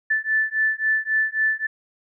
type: beating tone pair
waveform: sine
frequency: 1753 / 1756.7 Hz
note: A6 / A6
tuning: -7 / -3 cents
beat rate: 3.7 Hz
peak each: -22 dBFS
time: 0.1-1.67 s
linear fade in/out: 10 ms
effects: none